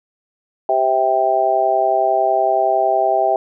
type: harmonic tone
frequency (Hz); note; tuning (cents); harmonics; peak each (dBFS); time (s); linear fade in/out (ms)
130.81; C3; 0; 3 / 4 / 5 / 6; -22 / -25 / -16 / -17; 0.69-3.36; 2
effects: none